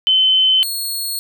sine / 15% pulse tone pair in turn, 3059 / 4326 Hz, G7 / C#8, -43 / -43 cents, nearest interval tritone, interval 600 cents, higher second, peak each -10 / -14 dBFS, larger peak first, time 0.07-0.63 / 0.63-1.19 s, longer neither, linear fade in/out 0 ms, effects none

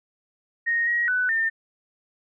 sine tone with pitch steps, 1862 / 1896 / 1495 / 1807 Hz, A#6 / A#6 / F#6 / A6, -2 / +29 / +17 / +46 cents, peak -20 dBFS, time 0.66-1.5 s, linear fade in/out 20 ms, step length 210 ms, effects none

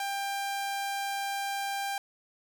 sawtooth tone, 794 Hz, G5, 22 cents sharp, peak -27 dBFS, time 0-1.98 s, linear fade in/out 2 ms, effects none

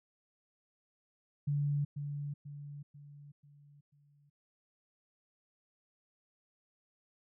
sine tone with echo, 144.3 Hz, D3, 30 cents flat, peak -29 dBFS, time 1.47-1.85 s, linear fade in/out 10 ms, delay 490 ms, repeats 5, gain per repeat -7 dB, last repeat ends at 4.3 s, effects none

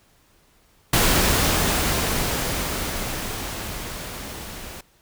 pink noise with level ramp, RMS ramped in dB -17 to -37 dBFS, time 0.93-4.81 s, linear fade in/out 5 ms, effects pink hiss -59 dBFS RMS until 5.01 s

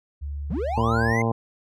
sine tone with pitch glide, 71.8 to 74.46 Hz, D2 to D2, -39 to +24 cents, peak -28 dBFS, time 0.21-1.14 s, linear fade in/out 20 ms, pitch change +63 cents, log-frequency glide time 0.71-1.02 s
triangle linear sweep, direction up, 125 to 2122 Hz, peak -23 dBFS, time 0.5-1.22 s, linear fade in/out 5 ms
harmonic tone, 114.3 Hz, A#2, 34 cents flat, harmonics 1 / 2 / 3 / 4 / 5 / 6 / 7 / 8 / 9, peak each -24 / -26 / -33 / -28 / -33 / -34 / -31 / -36 / -33 dBFS, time 0.77-1.32 s, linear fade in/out 5 ms
effects none

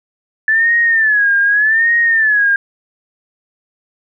sine tone with vibrato, 1737 Hz, A6, 23 cents flat, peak -9 dBFS, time 0.48-2.56 s, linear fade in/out 2 ms, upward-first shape sine, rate 0.84 Hz, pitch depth 130 cents each way, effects none

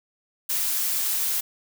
blue noise, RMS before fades -25 dBFS, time 0.49-1.41 s, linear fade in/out 10 ms, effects none

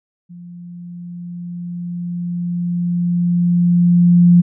sine tone with level ramp, 174.61 Hz, F3, in tune, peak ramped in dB -33 to -5 dBFS, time 0.29-4.42 s, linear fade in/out 20 ms, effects none

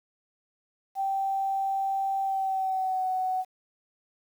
sine tone with pitch glide, 779 to 746.4 Hz, G5 to F#5, -11 to +15 cents, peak -25 dBFS, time 0.95-3.45 s, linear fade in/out 50 ms, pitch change -74 cents, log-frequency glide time 2.22-3.08 s, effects 9-bit

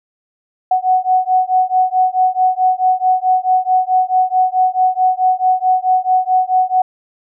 sine beating tone pair, 740 / 744.6 Hz, F#5 / F#5, 0 / +11 cents, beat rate 4.6 Hz, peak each -14 dBFS, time 0.71-6.82 s, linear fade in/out 5 ms, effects none

